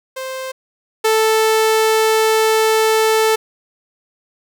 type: tone pair in turn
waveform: sawtooth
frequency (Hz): 523.3 / 440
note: C5 / A4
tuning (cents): 0 / 0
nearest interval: minor third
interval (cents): 300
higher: first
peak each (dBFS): -20 / -8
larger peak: second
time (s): 0.16-0.52 / 1.04-3.36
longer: second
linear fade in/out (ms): 10
effects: none